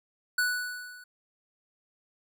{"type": "tone with level ramp", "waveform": "square", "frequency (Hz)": 1480, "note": "F#6", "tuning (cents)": 0, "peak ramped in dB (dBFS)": [-23, -48], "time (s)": [0.38, 1.04], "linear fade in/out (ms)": 5, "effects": []}